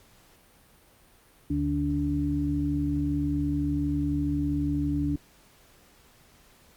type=harmonic tone; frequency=72.2 Hz; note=D2; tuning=29 cents flat; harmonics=1 / 2 / 4; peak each=-31 / -31 / -26 dBFS; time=1.5-5.16 s; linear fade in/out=5 ms; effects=pink hiss -58 dBFS RMS until 6.76 s + Opus 48 kbps